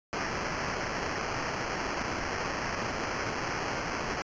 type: noise with sample-and-hold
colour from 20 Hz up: white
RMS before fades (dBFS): -33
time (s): 0.13-4.22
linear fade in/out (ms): 0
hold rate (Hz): 3675
effects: resampled to 16000 Hz